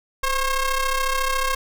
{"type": "ring-modulated tone", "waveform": "sawtooth", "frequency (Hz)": 534, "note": "C5", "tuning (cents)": 35, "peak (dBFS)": -13, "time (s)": [0.23, 1.55], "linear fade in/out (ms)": 5, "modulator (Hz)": 551, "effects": []}